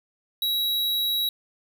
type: tone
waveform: square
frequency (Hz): 3873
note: B7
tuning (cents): -35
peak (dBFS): -23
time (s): 0.42-1.29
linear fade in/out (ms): 2
effects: 10-bit